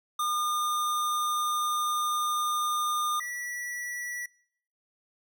square tone pair in turn, 1212 / 1948.3 Hz, D#6 / B6, -46 / -24 cents, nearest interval minor sixth, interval 822 cents, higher second, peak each -27 / -34 dBFS, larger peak first, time 0.19-3.2 / 3.2-4.26 s, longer first, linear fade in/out 5 ms, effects noise-tail reverb RT60 0.7 s tail -25 dB re dry

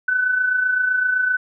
sine tone with amplitude modulation, 1504 Hz, F#6, 28 cents sharp, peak -14 dBFS, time 0.08-1.37 s, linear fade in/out 5 ms, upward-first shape sine, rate 27.8 Hz, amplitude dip 50%, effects none

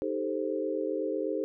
sine chord, A half-diminished seventh, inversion second, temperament equal, 311.1 / 392 / 440 / 523.3 Hz, Eb4 / G4 / A4 / C5, 0 / 0 / 0 / 0 cents, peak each -34 dBFS, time 0.02-1.44 s, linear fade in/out 0 ms, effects none

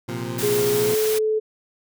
20% pulse chord, Bb suspended second, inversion none, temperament equal with one note detuned, 116.54 / 130.06 / 174.61 Hz, Bb2 / C3 / F3, 0 / -10 / 0 cents, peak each -25 / -27 / -29 dBFS, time 0.08-0.95 s, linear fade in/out 10 ms
white noise, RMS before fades -28 dBFS, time 0.38-1.19 s, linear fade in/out 10 ms
sine tone with pitch glide, 415.3 to 433.7 Hz, G#4 to A4, 0 to -25 cents, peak -18 dBFS, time 0.42-1.4 s, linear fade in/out 20 ms, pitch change +75 cents, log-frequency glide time 0.71-0.99 s
effects none

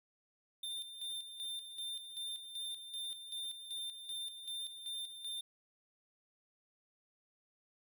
square tone with tremolo, 3597 Hz, A7, 37 cents sharp, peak -40 dBFS, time 0.63-5.41 s, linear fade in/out 5 ms, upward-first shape square, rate 2.6 Hz, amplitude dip 60%, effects none

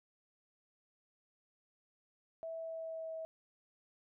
sine tone with pitch glide, 654 to 645.4 Hz, E5 to E5, -14 to -37 cents, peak -40 dBFS, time 2.43-3.25 s, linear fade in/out 0 ms, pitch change -23 cents, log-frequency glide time 2.58-3.14 s, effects none

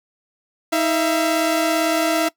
sawtooth tone pair together, 318 / 673.8 Hz, D#4 / E5, +38 / +38 cents, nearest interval octave + minor second, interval 1300 cents, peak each -16 dBFS, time 0.72-2.29 s, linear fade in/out 10 ms, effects noise-tail reverb RT60 0.1 s tail -20 dB re dry

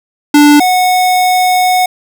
square tone pair in turn, 293.4 / 733.8 Hz, D4 / F#5, -2 / -15 cents, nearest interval octave + major third, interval 1587 cents, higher second, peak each -3 / -8 dBFS, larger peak first, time 0.34-0.6 / 0.6-1.86 s, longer second, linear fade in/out 5 ms, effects none

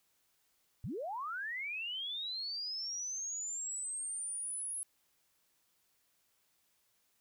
sine linear sweep, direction up, 85.5 to 10710 Hz, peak -37 dBFS, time 0.84-4.83 s, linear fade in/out 0 ms, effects white hiss -75 dBFS RMS until 7.2 s

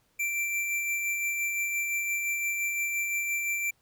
square tone with tremolo, 2349 Hz, D7, in tune, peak -27 dBFS, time 0.19-3.71 s, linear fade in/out 10 ms, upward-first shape sine, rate 5.8 Hz, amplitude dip 30%, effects pink hiss -69 dBFS RMS until 3.81 s

